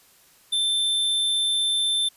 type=tone; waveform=square; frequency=3552 Hz; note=A7; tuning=16 cents sharp; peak=-21 dBFS; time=0.52-2.09 s; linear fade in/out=10 ms; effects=white hiss -56 dBFS RMS until 2.16 s + resampled to 32000 Hz